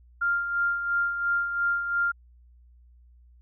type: tone with tremolo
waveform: sine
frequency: 1396.9 Hz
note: F6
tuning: in tune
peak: -21 dBFS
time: 0.21-2.12 s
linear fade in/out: 10 ms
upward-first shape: sine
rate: 2.9 Hz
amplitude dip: 55%
effects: added 60 Hz sine -52 dBFS peak until 3.41 s